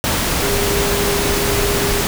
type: tone in noise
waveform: sine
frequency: 404.2 Hz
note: G#4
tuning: 47 cents flat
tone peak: -20 dBFS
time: 0.42-2.01 s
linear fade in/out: 0 ms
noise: pink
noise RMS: -18 dBFS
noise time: 0.04-2.07 s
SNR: -5 dB
effects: none